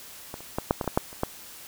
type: clicks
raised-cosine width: 1 ms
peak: -21 / -30 / -12 / -6 / -13 / -24 / -11 / -6 / -29 / -10 dBFS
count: 10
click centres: 0.341 / 0.406 / 0.585 / 0.709 / 0.812 / 0.843 / 0.877 / 0.975 / 1.129 / 1.234 s
effects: white hiss -45 dBFS RMS until 1.67 s